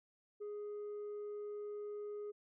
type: tone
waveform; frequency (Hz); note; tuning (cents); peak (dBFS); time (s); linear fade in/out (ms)
sine; 415.3; G#4; 0; -39; 0.4-2.32; 20
effects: tanh soft clip ceiling -41 dBFS